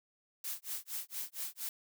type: noise with tremolo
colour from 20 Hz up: blue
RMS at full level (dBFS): -38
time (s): 0.44-1.69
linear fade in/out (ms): 2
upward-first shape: sine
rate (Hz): 4.3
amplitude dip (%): 100
effects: none